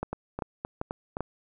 two click trains, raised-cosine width 1 ms, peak -18 / -16 dBFS, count 5 / 4, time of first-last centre 0.13-1.169 / 0.03-1.206 s, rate 3.85 / 2.55 Hz, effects none

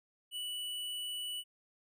square tone, 2958 Hz, F#7, 1 cent flat, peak -38 dBFS, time 0.31-1.44 s, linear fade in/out 50 ms, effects none

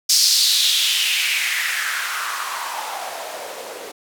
blue noise with band-pass filter sweep, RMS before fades -21 dBFS, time 0.09-3.92 s, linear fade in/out 10 ms, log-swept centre 5300 to 430 Hz, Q 3.5, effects none

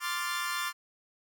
sawtooth chord, D minor seventh, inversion third, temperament equal, 1046.5 / 1174.7 / 1396.9 / 1760 Hz, C6 / D6 / F6 / A6, 0 / 0 / 0 / 0 cents, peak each -33 dBFS, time 0-0.73 s, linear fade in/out 50 ms, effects none

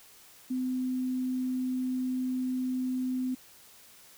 sine tone, 255.4 Hz, C4, 42 cents flat, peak -28 dBFS, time 0.5-3.35 s, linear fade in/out 10 ms, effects white hiss -55 dBFS RMS until 4.17 s

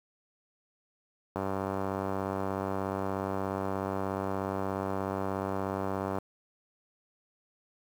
click train, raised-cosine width 1 ms, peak -18 dBFS, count 468, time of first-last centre 1.36-6.184 s, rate 96.8 Hz, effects high-pass 60 Hz 12 dB/octave + 8-bit

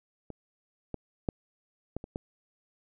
clicks, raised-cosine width 2 ms, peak -27 / -21 / -15 / -20 / -27 / -20 dBFS, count 6, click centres 0.303 / 0.943 / 1.288 / 1.966 / 2.041 / 2.159 s, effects none

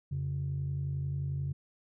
sine tone pair together, 87.31 / 138.6 Hz, F2 / C#3, 0 / 0 cents, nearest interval minor sixth, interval 800 cents, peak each -36 / -31 dBFS, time 0.11-1.53 s, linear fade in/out 10 ms, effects tanh soft clip ceiling -26 dBFS

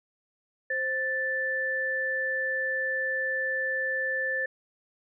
sine tone pair together, 524.1 / 1760 Hz, C5 / A6, +3 / 0 cents, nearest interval octave + major sixth, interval 2097 cents, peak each -33 / -27 dBFS, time 0.7-4.46 s, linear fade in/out 5 ms, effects none

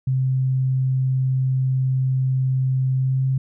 sine tone with pitch glide, 130.81 to 132.41 Hz, C3 to C3, 0 to +21 cents, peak -17 dBFS, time 0.07-3.38 s, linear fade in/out 5 ms, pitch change +21 cents, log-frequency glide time 2.96-3.27 s, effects none

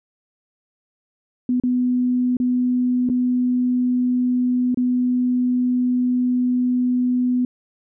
sine tone with dropouts, 249 Hz, B3, 14 cents sharp, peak -16 dBFS, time 1.49-7.45 s, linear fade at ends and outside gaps 2 ms, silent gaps 1.6-1.636 / 2.369-2.4 / 3.09-3.098 / 4.745-4.773 s, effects none

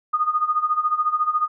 sine tone with tremolo, 1232 Hz, D#6, 17 cents flat, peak -15 dBFS, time 0.13-1.48 s, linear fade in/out 10 ms, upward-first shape sine, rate 14 Hz, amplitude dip 80%, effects none

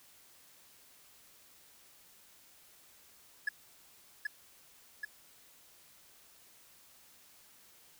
triangle tone with echo, 1701 Hz, G#6, 41 cents sharp, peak -27 dBFS, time 3.47-3.49 s, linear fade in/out 5 ms, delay 780 ms, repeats 2, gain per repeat -3 dB, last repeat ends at 5.05 s, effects white hiss -61 dBFS RMS until 7.99 s

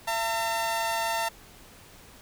sawtooth tone pair together, 673.6 / 906 Hz, E5 / A#5, +37 / -50 cents, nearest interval perfect fourth, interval 513 cents, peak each -27 / -24 dBFS, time 0.07-1.29 s, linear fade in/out 10 ms, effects pink hiss -51 dBFS RMS until 2.21 s

